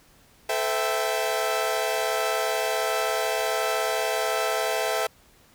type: chord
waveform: sawtooth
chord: A minor seventh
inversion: none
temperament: equal with one note detuned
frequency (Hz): 440 / 511.3 / 659.3 / 784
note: A4 / C5 / E5 / G5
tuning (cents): 0 / -40 / 0 / 0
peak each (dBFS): -26 / -27 / -23 / -27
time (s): 0.49-5.07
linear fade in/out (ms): 5
effects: pink hiss -57 dBFS RMS until 5.54 s